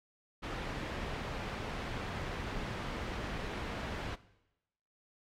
pink low-pass noise, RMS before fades -39 dBFS, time 0.42-4.16 s, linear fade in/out 20 ms, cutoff 2900 Hz, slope 12 dB/octave, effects noise-tail reverb RT60 0.9 s tail -18 dB re dry + MP3 96 kbps

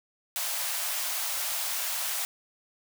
white high-pass noise, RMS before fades -31 dBFS, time 0.36-2.25 s, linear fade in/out 0 ms, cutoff 580 Hz, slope 48 dB/octave, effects none

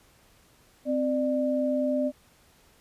sine tone pair together, 260 / 595.9 Hz, C4 / D5, -11 / +25 cents, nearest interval octave + major second, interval 1436 cents, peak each -26 dBFS, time 0.85-2.12 s, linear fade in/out 50 ms, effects pink hiss -60 dBFS RMS until 2.8 s + resampled to 32000 Hz

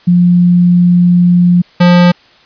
sine / square tone pair in turn, 176.4 / 176.4 Hz, F3 / F3, +18 / +18 cents, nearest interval unison, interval 0 cents, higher neither, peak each -4 dBFS, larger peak neither, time 0.07-1.62 / 1.8-2.12 s, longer first, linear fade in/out 10 ms, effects white hiss -44 dBFS RMS until 2.45 s + resampled to 11025 Hz

